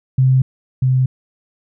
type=tone pair in turn; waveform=sine; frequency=130.6 / 129.4 Hz; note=C3 / C3; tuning=-3 / -19 cents; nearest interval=unison; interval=16 cents; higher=first; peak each=-9 / -11 dBFS; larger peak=first; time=0.18-0.42 / 0.82-1.06 s; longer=neither; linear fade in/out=5 ms; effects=none